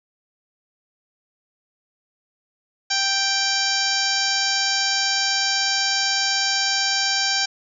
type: harmonic tone with a mistuned harmonic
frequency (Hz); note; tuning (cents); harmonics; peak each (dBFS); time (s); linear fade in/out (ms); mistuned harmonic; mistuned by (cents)
784; G5; 0; 1 / 2 / 3 / 4 / 5 / 6 / 7 / 8 / 9; -29 / -26 / -30 / -30 / -29 / -25 / -25 / -31 / -30; 2.9-7.46; 10; 9; -41
effects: none